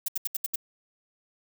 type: noise bursts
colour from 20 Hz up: violet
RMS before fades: -28 dBFS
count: 6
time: 0.06-0.558 s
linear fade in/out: 5 ms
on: 23 ms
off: 72 ms
effects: none